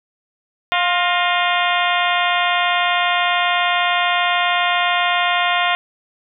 harmonic tone with a mistuned harmonic, 352.9 Hz, F4, 18 cents sharp, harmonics 2 / 3 / 4 / 5 / 6 / 7 / 8 / 9 / 10, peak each -20 / -22 / -23 / -24 / -25 / -25 / -26 / -27 / -27 dBFS, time 0.72-5.75 s, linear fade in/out 0 ms, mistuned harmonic 5, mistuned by +77 cents, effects none

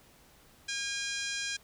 harmonic tone with a mistuned harmonic, 810 Hz, G#5, 43 cents flat, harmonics 2 / 3 / 4 / 5 / 6 / 7 / 8 / 9 / 10, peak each -38 / -40 / -41 / -42 / -43 / -43 / -44 / -45 / -45 dBFS, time 0.68-1.57 s, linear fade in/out 10 ms, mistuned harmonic 6, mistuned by +50 cents, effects pink hiss -60 dBFS RMS until 1.63 s

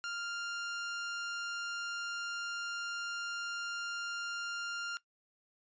sawtooth tone, 1396.9 Hz, F6, in tune, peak -33 dBFS, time 0.04-4.97 s, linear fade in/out 0 ms, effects noise-tail reverb RT60 0.1 s tail -18 dB re dry + resampled to 16000 Hz

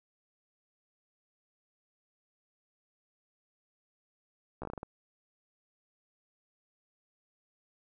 slowing click train, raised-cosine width 1 ms, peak -25 dBFS, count 8, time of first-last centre 4.62-4.831 s, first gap 14 ms, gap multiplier 1.25, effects none

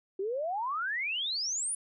sine exponential sweep, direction up, 370 to 10100 Hz, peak -30 dBFS, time 0.19-1.75 s, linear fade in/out 5 ms, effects none

